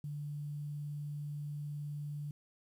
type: tone with quantisation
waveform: sine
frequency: 146.83 Hz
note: D3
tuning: in tune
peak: -38 dBFS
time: 0.04-2.31 s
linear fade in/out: 2 ms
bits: 11
effects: none